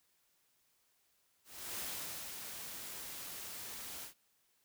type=noise with ADSR envelope; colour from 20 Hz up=white; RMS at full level=-41 dBFS; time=1.44-4.14 s; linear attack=340 ms; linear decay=500 ms; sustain=-5 dB; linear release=110 ms; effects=white hiss -75 dBFS RMS until 4.64 s